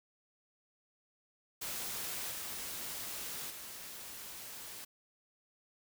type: noise with level steps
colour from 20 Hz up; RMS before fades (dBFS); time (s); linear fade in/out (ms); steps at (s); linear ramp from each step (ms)
white; -40 / -42 / -47; 1.61-4.85; 10; 2.31 / 3.5; 2
effects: none